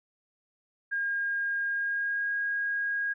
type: tone with pitch glide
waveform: sine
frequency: 1619 to 1635.9 Hz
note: G#6 to G#6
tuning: -45 to -27 cents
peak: -27 dBFS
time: 0.91-3.14 s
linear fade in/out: 20 ms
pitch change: +18 cents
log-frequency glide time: 1.67-2.32 s
effects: none